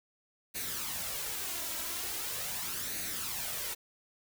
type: noise with flanger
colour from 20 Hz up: white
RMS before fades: -37 dBFS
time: 0.54-3.75 s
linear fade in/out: 20 ms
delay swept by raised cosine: 0.47 to 3.07 ms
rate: 0.41 Hz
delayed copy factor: +0.55
effects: none